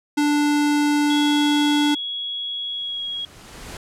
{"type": "tone", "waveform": "square", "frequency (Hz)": 293.7, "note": "D4", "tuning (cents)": 0, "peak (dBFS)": -17, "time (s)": [0.17, 1.95], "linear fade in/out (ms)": 10}
{"type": "tone with pitch glide", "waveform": "sine", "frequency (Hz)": [3337, 3304], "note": ["G#7", "G#7"], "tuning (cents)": [8, -10], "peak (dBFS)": -25, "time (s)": [1.1, 3.25], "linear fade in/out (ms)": 2, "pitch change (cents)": -18, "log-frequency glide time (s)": [2.75, 3.03]}
{"type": "noise with exponential growth", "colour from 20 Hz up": "pink", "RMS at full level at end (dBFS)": -34, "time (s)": [2.2, 3.77], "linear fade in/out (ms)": 2, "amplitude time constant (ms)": 340}
{"effects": ["low-pass 10000 Hz 12 dB/octave"]}